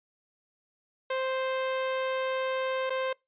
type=tone with dropouts; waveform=sawtooth; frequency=523.3 Hz; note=C5; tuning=in tune; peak=-24 dBFS; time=1.1-3.13 s; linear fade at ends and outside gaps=5 ms; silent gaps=2.897-2.903 s; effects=noise-tail reverb RT60 0.2 s tail -24 dB re dry + resampled to 8000 Hz